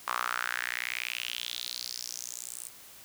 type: tone with high-pass filter sweep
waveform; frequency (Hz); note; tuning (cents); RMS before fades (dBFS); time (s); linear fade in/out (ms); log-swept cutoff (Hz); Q
sawtooth; 60.6; B1; -32; -36; 0.07-2.69; 10; 1100 to 9000; 4.3
effects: white hiss -51 dBFS RMS until 3.04 s